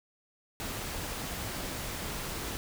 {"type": "noise", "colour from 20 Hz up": "pink", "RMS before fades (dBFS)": -37, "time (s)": [0.6, 2.57], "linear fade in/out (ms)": 0, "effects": []}